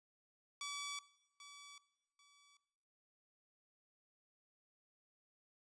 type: tone with echo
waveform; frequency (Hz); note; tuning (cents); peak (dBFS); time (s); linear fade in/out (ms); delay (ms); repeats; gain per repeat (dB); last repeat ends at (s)
10% pulse; 1146; D6; -43; -34; 0.61-0.99; 2; 790; 2; -12; 2.57
effects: noise-tail reverb RT60 1.0 s tail -19 dB re dry + resampled to 22050 Hz